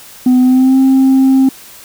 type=tone with pitch glide; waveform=sine; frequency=252.2 to 265.4 Hz; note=B3 to C4; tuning=+36 to +25 cents; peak=-3 dBFS; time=0.26-1.49 s; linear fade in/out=5 ms; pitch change=+89 cents; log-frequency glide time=0.4-0.79 s; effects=tanh soft clip ceiling -4 dBFS + white hiss -36 dBFS RMS until 1.84 s